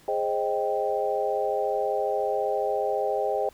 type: chord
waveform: sine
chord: Ab major seventh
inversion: none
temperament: equal with one note detuned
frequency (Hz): 415.3 / 527.8 / 622.3 / 784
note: Ab4 / C5 / Eb5 / G5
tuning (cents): 0 / +15 / 0 / 0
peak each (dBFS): -29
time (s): 0.08-3.49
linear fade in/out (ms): 2
effects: pink hiss -56 dBFS RMS until 3.53 s